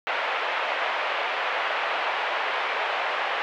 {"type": "band-pass noise", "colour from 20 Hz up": "pink", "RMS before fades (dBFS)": -27, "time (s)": [0.07, 3.42], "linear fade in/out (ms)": 0, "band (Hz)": [580, 2900], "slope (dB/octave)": 24, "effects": []}